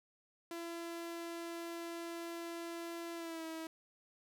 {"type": "tone with pitch glide", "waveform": "sawtooth", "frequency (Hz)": [337.7, 323.2], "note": ["E4", "E4"], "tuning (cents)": [42, -34], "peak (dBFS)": -38, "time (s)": [0.51, 3.67], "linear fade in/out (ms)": 2, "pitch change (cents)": -76, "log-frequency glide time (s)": [3.15, 3.45], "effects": []}